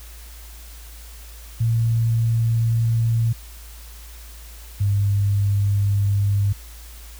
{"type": "tone pair in turn", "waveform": "sine", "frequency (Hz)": [114.8, 100.72], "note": ["A#2", "G2"], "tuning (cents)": [-26, 47], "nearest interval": "major second", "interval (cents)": 227, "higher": "first", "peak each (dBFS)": -16, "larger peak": "neither", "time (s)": [[1.6, 3.33], [4.8, 6.53]], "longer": "neither", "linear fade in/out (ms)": 10, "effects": ["added 56 Hz sine -38 dBFS peak until 7.19 s", "white hiss -45 dBFS RMS until 7.19 s"]}